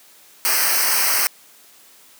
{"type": "noise with comb filter", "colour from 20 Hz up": "white", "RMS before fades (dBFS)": -18, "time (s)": [0.45, 1.27], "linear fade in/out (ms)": 0, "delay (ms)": 0.28, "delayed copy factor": -1, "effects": ["white hiss -49 dBFS RMS until 2.19 s", "high-pass 200 Hz 12 dB/octave"]}